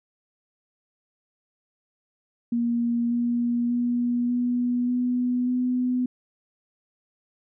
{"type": "tone with pitch steps", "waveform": "sine", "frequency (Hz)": [236.2, 238.9, 241.7, 244.5, 247.4, 250.2], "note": ["A#3", "A#3", "B3", "B3", "B3", "B3"], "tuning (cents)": [23, 43, -37, -17, 3, 23], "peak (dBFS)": -21, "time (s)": [2.52, 6.06], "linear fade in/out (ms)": 5, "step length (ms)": 590, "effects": []}